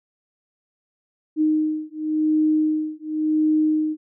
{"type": "beating tone pair", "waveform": "sine", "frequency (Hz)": [308.9, 309.82], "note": ["D#4", "D#4"], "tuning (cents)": [-12, -7], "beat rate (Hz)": 0.92, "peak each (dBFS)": -21, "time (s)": [1.36, 3.97], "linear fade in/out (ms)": 50, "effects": []}